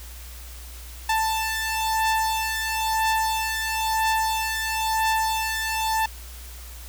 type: beating tone pair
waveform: sawtooth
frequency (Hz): 884 / 885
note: A5 / A5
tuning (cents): +8 / +10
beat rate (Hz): 1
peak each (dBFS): -20 / -23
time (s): 1.09-6.06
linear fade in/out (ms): 5
effects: added 60 Hz sine -38 dBFS peak until 6.88 s + white hiss -44 dBFS RMS until 6.88 s

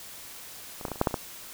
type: clicks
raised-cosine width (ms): 1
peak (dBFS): -26 / -16 / -24 / -18 / -28 / -7 / -8 / -29 / -13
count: 9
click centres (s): 0.812 / 0.852 / 0.883 / 0.917 / 0.958 / 1.014 / 1.072 / 1.11 / 1.142
effects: white hiss -44 dBFS RMS until 1.53 s

